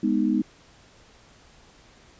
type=chord; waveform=sine; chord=G# minor; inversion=none; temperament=equal with one note detuned; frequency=207.7 / 248.2 / 311.1 Hz; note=G#3 / B3 / D#4; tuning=0 / +9 / 0 cents; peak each=-24 dBFS; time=0.03-0.42 s; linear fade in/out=5 ms; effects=pink hiss -54 dBFS RMS until 2.19 s + resampled to 16000 Hz